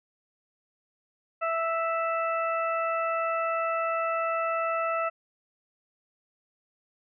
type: harmonic tone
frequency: 659.3 Hz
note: E5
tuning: in tune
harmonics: 1 / 2 / 3 / 4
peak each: -29 / -28 / -39 / -37 dBFS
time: 1.41-5.1 s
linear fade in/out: 20 ms
effects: none